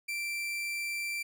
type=tone; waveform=40% pulse; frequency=2349 Hz; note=D7; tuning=in tune; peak=-32 dBFS; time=0.08-1.23 s; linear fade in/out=10 ms; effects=none